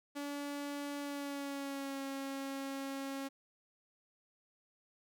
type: tone with pitch glide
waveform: sawtooth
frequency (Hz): 286.4 to 273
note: D4 to C#4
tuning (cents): -43 to -26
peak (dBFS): -35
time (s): 0.15-3.29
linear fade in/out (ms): 20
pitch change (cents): -83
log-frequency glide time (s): 1-2.02
effects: none